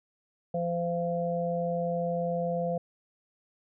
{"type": "harmonic tone", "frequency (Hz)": 171.7, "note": "F3", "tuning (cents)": -29, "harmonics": [1, 3, 4], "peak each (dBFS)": [-32, -30, -33], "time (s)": [0.54, 2.78], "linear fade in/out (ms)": 5, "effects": []}